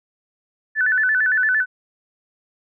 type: tone with vibrato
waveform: sine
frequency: 1621 Hz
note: G#6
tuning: 42 cents flat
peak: -15 dBFS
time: 0.75-1.66 s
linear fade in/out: 50 ms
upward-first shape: square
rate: 8.8 Hz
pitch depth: 130 cents each way
effects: none